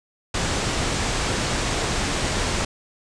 pink low-pass noise, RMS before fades -24 dBFS, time 0.34-2.65 s, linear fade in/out 5 ms, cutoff 8700 Hz, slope 48 dB/octave, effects none

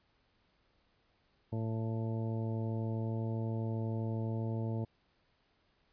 harmonic tone with a mistuned harmonic, 112.4 Hz, A2, 37 cents sharp, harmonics 1 / 2 / 3 / 4 / 5 / 6 / 8, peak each -34 / -40 / -44 / -46 / -48 / -50 / -52 dBFS, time 1.52-4.85 s, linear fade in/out 10 ms, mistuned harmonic 8, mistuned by -32 cents, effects pink hiss -73 dBFS RMS until 5.92 s + resampled to 11025 Hz

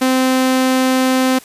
sawtooth tone, 259.1 Hz, C4, 17 cents flat, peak -8 dBFS, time 0.01-1.39 s, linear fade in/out 10 ms, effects white hiss -41 dBFS RMS until 1.44 s + resampled to 32000 Hz

